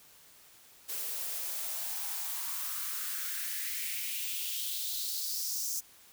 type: noise with high-pass filter sweep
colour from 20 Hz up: blue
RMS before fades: -36 dBFS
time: 0.88-5.81 s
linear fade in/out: 20 ms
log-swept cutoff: 410 to 6200 Hz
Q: 3.3
effects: white hiss -58 dBFS RMS until 6.12 s